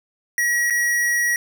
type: tone with dropouts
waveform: square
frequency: 1912 Hz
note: A#6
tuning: 43 cents sharp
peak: -18 dBFS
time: 0.38-1.36 s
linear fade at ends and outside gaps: 1 ms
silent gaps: 0.7-0.706 s
effects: none